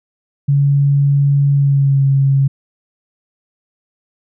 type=tone with pitch glide; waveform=sine; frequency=141.1 to 137 Hz; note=C#3 to C#3; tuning=+31 to -20 cents; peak=-9 dBFS; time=0.48-2.48 s; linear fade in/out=10 ms; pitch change=-51 cents; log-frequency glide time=1.53-2.04 s; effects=none